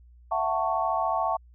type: chord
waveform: sine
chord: F# minor seventh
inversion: third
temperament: just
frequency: 666 / 740 / 888 / 1110 Hz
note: E5 / F#5 / A5 / C#6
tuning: +18 / 0 / +16 / +2 cents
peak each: -29 dBFS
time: 0.31-1.37 s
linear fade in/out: 10 ms
effects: added 60 Hz sine -50 dBFS peak until 1.54 s